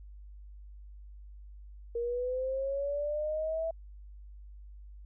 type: linear sweep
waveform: sine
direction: up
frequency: 466.2 to 659.3 Hz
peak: -30 dBFS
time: 1.95-3.71 s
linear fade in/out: 5 ms
effects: added 50 Hz sine -46 dBFS peak until 5.05 s

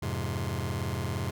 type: chord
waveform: sawtooth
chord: F minor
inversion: none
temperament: just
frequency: 87.31 / 104.77 / 130.96 Hz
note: F2 / Ab2 / C3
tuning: 0 / +16 / +2 cents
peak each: -30 dBFS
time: 0.02-1.31 s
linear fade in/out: 10 ms
effects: none

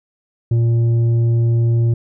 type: tone with tanh clipping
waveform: sine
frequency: 116.54 Hz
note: A#2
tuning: in tune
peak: -13 dBFS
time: 0.51-1.94 s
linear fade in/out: 5 ms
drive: 6 dB
effects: none

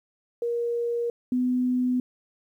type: tone pair in turn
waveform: sine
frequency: 472.4 / 250.7 Hz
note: A#4 / B3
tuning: +23 / +26 cents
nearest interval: major seventh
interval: 1097 cents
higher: first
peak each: -24 / -21 dBFS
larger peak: second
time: 0.42-1.1 / 1.32-2 s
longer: neither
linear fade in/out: 2 ms
effects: 10-bit

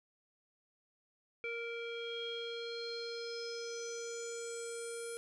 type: tone with low-pass filter sweep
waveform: square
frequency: 466.2 Hz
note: A#4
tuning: in tune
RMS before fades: -42 dBFS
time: 1.44-5.17 s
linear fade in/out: 0 ms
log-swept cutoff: 2400 to 10000 Hz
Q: 6.9
effects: none

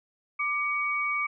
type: tone pair together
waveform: sine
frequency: 1183 / 2255 Hz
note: D6 / C#7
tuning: +12 / +29 cents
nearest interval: major seventh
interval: 1117 cents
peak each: -30 / -27 dBFS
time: 0.39-1.27 s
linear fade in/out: 10 ms
effects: none

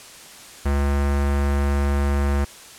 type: tone with low-pass filter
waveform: square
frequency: 70.6 Hz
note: C#2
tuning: 32 cents sharp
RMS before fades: -20 dBFS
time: 0.65-2.45 s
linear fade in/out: 10 ms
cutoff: 1800 Hz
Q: 1.2
effects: white hiss -42 dBFS RMS until 2.78 s + low-pass 10000 Hz 12 dB/octave

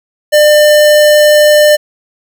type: tone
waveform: square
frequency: 599 Hz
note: D5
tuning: 34 cents sharp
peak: -4 dBFS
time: 0.32-1.77 s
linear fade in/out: 20 ms
effects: none

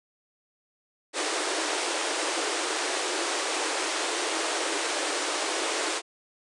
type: band-pass noise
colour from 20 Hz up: pink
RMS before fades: -29 dBFS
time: 1.13-6.02 s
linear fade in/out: 50 ms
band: 300 to 9600 Hz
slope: 96 dB/octave
effects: none

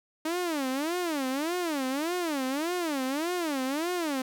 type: tone with vibrato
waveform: sawtooth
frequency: 305.2 Hz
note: D#4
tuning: 33 cents flat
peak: -24 dBFS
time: 0.25-4.22 s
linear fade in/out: 5 ms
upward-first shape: sine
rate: 1.7 Hz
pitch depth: 290 cents each way
effects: none

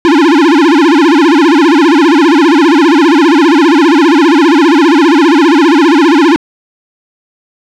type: tone with vibrato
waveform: square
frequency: 311.1 Hz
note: D#4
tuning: in tune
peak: -4 dBFS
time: 0.05-6.36 s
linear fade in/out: 0 ms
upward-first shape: sine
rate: 15 Hz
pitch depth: 230 cents each way
effects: low-pass 4000 Hz 12 dB/octave + 7-bit

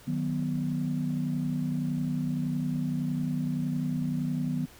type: chord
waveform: sine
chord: B major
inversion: first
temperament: just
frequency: 154.34 / 185.21 / 246.9 Hz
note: D#3 / F#3 / B3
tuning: -14 / +2 / 0 cents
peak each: -30 / -33 / -30 dBFS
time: 0.07-4.66 s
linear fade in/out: 10 ms
effects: tanh soft clip ceiling -18 dBFS + pink hiss -53 dBFS RMS until 4.79 s

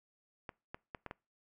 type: clicks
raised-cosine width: 0.5 ms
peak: -27 dBFS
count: 5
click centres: 0.492 / 0.745 / 0.948 / 1.063 / 1.111 s
effects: noise-tail reverb RT60 0.3 s tail -25 dB re dry

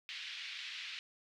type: band-pass noise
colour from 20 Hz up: pink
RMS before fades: -45 dBFS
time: 0.09-0.99 s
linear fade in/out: 0 ms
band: 2100 to 4100 Hz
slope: 24 dB/octave
effects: none

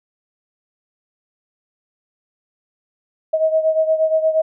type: beating tone pair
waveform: sine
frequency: 633 / 641.5 Hz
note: D#5 / E5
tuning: +30 / -47 cents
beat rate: 8.5 Hz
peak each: -15 / -20 dBFS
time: 3.33-4.42 s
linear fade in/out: 10 ms
effects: none

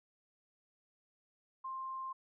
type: tone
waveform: sine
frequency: 1054 Hz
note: C6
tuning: 12 cents sharp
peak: -39 dBFS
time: 1.64-2.13 s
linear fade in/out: 10 ms
effects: none

